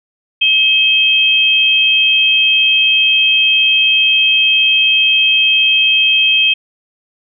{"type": "tone pair together", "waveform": "sine", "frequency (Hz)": [2566, 3181], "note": ["E7", "G7"], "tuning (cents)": [-47, 25], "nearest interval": "major third", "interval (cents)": 372, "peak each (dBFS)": -11, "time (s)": [0.41, 6.54], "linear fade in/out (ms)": 10, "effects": []}